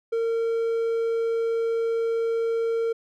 triangle tone, 457.7 Hz, A#4, 32 cents flat, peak -20 dBFS, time 0.12-2.93 s, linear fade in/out 10 ms, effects none

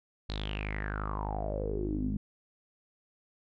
sawtooth tone with low-pass filter sweep, 51.6 Hz, G#1, 10 cents flat, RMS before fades -34 dBFS, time 0.29-2.17 s, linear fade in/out 5 ms, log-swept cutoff 4200 to 210 Hz, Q 9.3, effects none

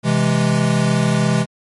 square chord, C augmented, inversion none, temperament equal, 130.81 / 164.81 / 207.7 Hz, C3 / E3 / G#3, 0 / 0 / 0 cents, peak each -19 dBFS, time 0.03-1.46 s, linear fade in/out 50 ms, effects MP3 48 kbps

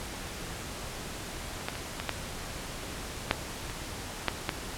clicks, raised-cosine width 0.3 ms, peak -24 / -14 / -22 / -16 / -11 / -6 / -21 / -8 / -10 dBFS, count 9, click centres 1.611 / 1.685 / 1.754 / 2 / 2.093 / 3.311 / 3.698 / 4.283 / 4.492 s, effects pink hiss -39 dBFS RMS until 4.77 s + low-pass 11000 Hz 12 dB/octave

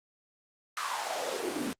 pink noise with high-pass filter sweep, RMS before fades -34 dBFS, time 0.77-1.73 s, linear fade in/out 0 ms, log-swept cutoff 1300 to 220 Hz, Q 4.8, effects low-pass 10000 Hz 12 dB/octave + Opus 48 kbps

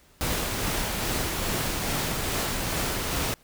pink noise with tremolo, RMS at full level -27 dBFS, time 0.21-3.34 s, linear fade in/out 0 ms, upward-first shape sine, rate 2.4 Hz, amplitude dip 25%, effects pink hiss -58 dBFS RMS until 3.43 s

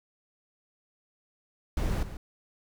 brown noise with echo, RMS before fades -28 dBFS, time 1.77-2.03 s, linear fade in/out 2 ms, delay 140 ms, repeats 1, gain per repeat -11 dB, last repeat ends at 2.17 s, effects none

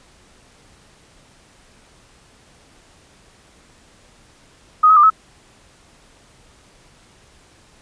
sine tone with pitch steps, 1249 / 1278 / 1194 / 1291 Hz, D#6 / D#6 / D6 / E6, +6 / +46 / +28 / -37 cents, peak -7 dBFS, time 4.83-5.102 s, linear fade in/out 10 ms, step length 68 ms, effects pink hiss -51 dBFS RMS until 7.81 s + resampled to 22050 Hz

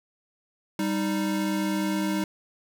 square tone pair together, 196.4 / 310.9 Hz, G3 / D#4, +4 / -1 cents, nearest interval minor sixth, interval 795 cents, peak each -28 dBFS, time 0.79-2.24 s, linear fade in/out 2 ms, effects none

